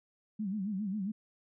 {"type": "tone with vibrato", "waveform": "sine", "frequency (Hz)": 200.9, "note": "G3", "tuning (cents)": 43, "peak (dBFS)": -32, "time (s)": [0.39, 1.12], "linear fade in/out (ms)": 10, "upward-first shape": "sine", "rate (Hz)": 7.4, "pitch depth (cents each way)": 140, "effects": []}